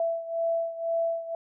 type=beating tone pair; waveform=sine; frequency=665 / 667 Hz; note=E5 / E5; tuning=+15 / +20 cents; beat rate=2 Hz; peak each=-27 / -31 dBFS; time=0-1.35 s; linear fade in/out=2 ms; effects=none